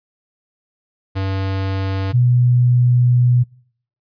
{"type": "tone pair in turn", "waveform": ["square", "sine"], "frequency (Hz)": [96.3, 123.09], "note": ["G2", "B2"], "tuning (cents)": [-30, -5], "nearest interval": "major third", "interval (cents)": 425, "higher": "second", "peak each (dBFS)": [-19, -10], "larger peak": "second", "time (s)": [[1.15, 2.13], [2.13, 3.44]], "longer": "second", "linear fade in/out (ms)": 20, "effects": ["noise-tail reverb RT60 0.6 s tail -25 dB re dry", "resampled to 11025 Hz"]}